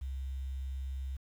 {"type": "tone with quantisation", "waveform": "sine", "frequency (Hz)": 66.5, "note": "C2", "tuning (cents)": 29, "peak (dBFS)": -35, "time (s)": [0.01, 1.17], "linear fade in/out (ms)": 10, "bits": 10, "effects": []}